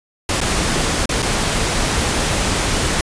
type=noise with dropouts; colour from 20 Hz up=pink; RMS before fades=-18 dBFS; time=0.29-3.01 s; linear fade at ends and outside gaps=2 ms; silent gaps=0.405-0.413 / 1.057-1.092 / 1.222-1.226 s; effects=resampled to 22050 Hz